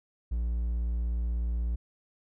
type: tone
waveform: triangle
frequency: 58.27 Hz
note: A#1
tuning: in tune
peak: -25 dBFS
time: 0.31-1.76 s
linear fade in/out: 10 ms
effects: none